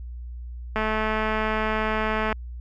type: click train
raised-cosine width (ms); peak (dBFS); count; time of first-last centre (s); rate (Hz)
0.5; -11; 341; 0.76-2.327; 217
effects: added 60 Hz sine -33 dBFS peak until 2.6 s